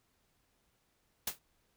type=noise with exponential decay; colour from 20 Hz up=white; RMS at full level=-30 dBFS; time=1.27-1.39 s; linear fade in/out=5 ms; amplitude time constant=24 ms; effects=pink hiss -75 dBFS RMS until 1.76 s